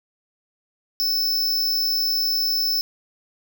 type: tone with amplitude modulation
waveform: square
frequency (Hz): 5260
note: E8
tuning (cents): -5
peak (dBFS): -17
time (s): 1-2.81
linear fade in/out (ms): 0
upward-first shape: sine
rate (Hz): 212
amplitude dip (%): 60
effects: none